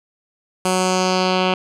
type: tone with low-pass filter sweep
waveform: 10% pulse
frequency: 185 Hz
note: F#3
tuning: in tune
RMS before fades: -18 dBFS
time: 0.65-1.54 s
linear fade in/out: 2 ms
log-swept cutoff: 9700 to 3100 Hz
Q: 2.1
effects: none